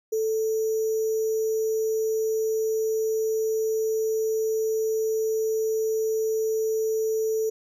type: tone with sample-and-hold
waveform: sine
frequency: 440 Hz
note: A4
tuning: in tune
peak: -22 dBFS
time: 0.12-7.5 s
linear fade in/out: 10 ms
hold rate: 6300 Hz
effects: none